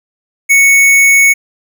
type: tone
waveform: square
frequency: 2217 Hz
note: C#7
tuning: in tune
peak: -5 dBFS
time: 0.49-1.34 s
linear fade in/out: 20 ms
effects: none